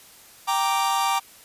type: chord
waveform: 45% pulse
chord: G minor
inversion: none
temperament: equal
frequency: 784 / 932.3 / 1174.7 Hz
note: G5 / Bb5 / D6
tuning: 0 / 0 / 0 cents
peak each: -25 dBFS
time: 0.47-1.2 s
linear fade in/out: 20 ms
effects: white hiss -49 dBFS RMS until 1.44 s + resampled to 32000 Hz